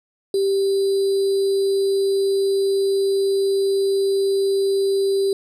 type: tone with sample-and-hold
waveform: sine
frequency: 392 Hz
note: G4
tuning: in tune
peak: -16 dBFS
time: 0.34-5.33 s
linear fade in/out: 2 ms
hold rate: 4410 Hz
effects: low-pass 11000 Hz 12 dB/octave